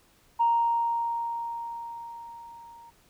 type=tone with level ramp; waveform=sine; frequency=932.3 Hz; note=A#5; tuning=in tune; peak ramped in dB=-18 to -47 dBFS; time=0.39-2.91 s; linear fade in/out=20 ms; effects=tanh soft clip ceiling -14 dBFS + pink hiss -62 dBFS RMS until 3.09 s